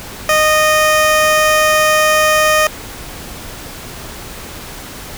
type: tone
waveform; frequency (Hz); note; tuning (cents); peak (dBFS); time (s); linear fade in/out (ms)
15% pulse; 617; D#5; -15; -3; 0.29-2.67; 2
effects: pink hiss -30 dBFS RMS until 5.17 s